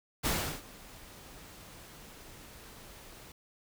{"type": "noise with ADSR envelope", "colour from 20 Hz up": "pink", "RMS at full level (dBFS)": -29, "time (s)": [0.23, 3.32], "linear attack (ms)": 29, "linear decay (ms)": 350, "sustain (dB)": -22, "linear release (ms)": 3, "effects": []}